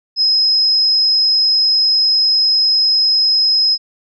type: tone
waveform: sine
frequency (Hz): 5110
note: D#8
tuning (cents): +45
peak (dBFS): -10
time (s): 0.16-3.78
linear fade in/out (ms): 50
effects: none